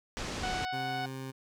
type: low-pass noise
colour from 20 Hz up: pink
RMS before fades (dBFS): -37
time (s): 0.17-0.65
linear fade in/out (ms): 0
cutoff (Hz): 7200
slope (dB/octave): 24
type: harmonic tone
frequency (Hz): 740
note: F#5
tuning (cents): 0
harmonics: 1 / 2 / 3 / 4 / 5 / 6 / 7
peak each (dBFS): -34 / -40 / -44 / -46 / -48 / -50 / -51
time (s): 0.43-1.06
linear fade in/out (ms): 5
type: tone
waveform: 20% pulse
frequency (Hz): 132.6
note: C3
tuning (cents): +23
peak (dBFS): -33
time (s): 0.72-1.32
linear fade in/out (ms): 20
effects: none